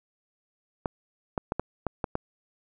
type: clicks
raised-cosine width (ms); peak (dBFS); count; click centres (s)
1; -13; 7; 0.858 / 1.378 / 1.521 / 1.596 / 1.867 / 2.042 / 2.154
effects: none

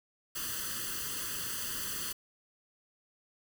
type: noise with comb filter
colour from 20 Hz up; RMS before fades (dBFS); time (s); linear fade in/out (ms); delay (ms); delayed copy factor
white; -37; 0.35-2.13; 10; 0.65; +1
effects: none

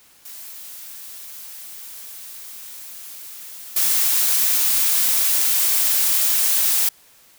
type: noise with level steps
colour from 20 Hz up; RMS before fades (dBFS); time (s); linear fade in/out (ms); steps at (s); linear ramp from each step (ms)
blue; -37 / -18; 0.25-6.89; 5; 3.76; 5
effects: white hiss -52 dBFS RMS until 7.38 s

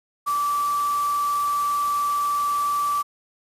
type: tone in noise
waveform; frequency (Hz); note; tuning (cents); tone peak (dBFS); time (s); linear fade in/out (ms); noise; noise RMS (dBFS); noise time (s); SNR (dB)
sine; 1161; D6; -20; -20; 0.26-3.03; 20; white; -37; 0.26-3.03; +14
effects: resampled to 32000 Hz

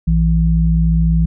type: tone pair together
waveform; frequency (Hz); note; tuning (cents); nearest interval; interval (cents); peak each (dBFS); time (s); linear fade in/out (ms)
sine; 58.3 / 164.1; A#1 / E3; +1 / -8; octave + tritone; 1791; -13; 0.07-1.26; 10
effects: none

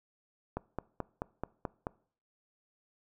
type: click train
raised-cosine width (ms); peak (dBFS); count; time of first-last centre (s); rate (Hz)
1; -20; 7; 0.57-1.869; 4.62
effects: noise-tail reverb RT60 0.5 s tail -22 dB re dry

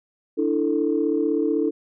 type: chord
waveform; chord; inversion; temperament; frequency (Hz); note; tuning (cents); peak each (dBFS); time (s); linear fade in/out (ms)
sine; D suspended second; none; equal with one note detuned; 293.7 / 329.6 / 442.8; D4 / E4 / A4; 0 / 0 / +11; -23; 0.37-1.71; 20
effects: tanh soft clip ceiling -9 dBFS

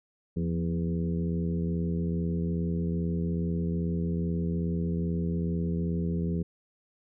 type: harmonic tone with a mistuned harmonic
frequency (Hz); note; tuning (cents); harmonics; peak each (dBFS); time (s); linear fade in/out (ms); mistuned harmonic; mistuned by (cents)
82.41; E2; 0; 1 / 2 / 3 / 4 / 5 / 6; -33 / -28 / -38 / -40 / -38 / -45; 0.36-6.43; 10; 2; +65
effects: none

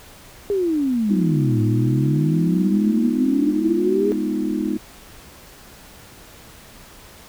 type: exponential two-way sweep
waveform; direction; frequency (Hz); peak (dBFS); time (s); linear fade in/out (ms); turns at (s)
sine; down then up; 415.3 to 110 to 415.3; -17; 0.5-4.12; 0; 1.62
type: chord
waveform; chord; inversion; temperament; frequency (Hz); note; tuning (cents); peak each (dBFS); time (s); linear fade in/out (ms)
sine; F half-diminished seventh; first; equal; 207.7 / 246.9 / 311.1 / 349.2; Ab3 / Cb4 / Eb4 / F4; 0 / 0 / 0 / 0; -25 / -26 / -23 / -29; 1.09-4.78; 20
effects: pink hiss -44 dBFS RMS until 7.28 s

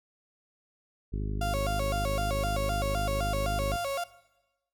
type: harmonic tone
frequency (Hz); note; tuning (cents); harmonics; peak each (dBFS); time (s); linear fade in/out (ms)
51.2; G#1; -24; 1 / 2 / 3 / 4 / 5 / 6 / 7 / 8; -30 / -36 / -40 / -42 / -44 / -46 / -47 / -48; 1.12-3.77; 20
type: tone with vibrato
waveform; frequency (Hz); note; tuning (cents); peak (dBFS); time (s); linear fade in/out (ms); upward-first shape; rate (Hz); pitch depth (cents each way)
35% pulse; 620; D#5; -6; -28; 1.41-4.04; 5; square; 3.9; 200
effects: noise-tail reverb RT60 1.0 s tail -18 dB re dry

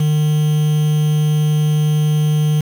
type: tone with quantisation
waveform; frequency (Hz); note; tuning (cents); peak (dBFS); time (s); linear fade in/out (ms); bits
triangle; 151.8; D#3; -42; -10; 0-2.61; 5; 5
effects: none

